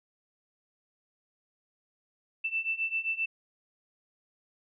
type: beating tone pair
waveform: sine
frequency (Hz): 2658 / 2665.6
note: E7 / E7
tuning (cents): +14 / +19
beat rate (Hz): 7.6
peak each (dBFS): -33 / -31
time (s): 2.44-3.26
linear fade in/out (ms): 10
effects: none